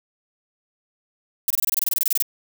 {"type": "noise bursts", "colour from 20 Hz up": "violet", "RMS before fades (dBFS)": -20, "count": 16, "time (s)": [1.48, 2.224], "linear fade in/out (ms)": 2, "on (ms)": 24, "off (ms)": 24, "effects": []}